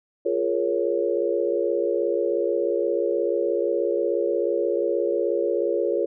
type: chord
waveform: sine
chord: Bb minor seventh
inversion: second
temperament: equal with one note detuned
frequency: 349.2 / 415.3 / 471.9 / 554.4 Hz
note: F4 / Ab4 / Bb4 / Db5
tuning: 0 / 0 / +21 / 0 cents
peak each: -26 dBFS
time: 0.25-6.06 s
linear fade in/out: 10 ms
effects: none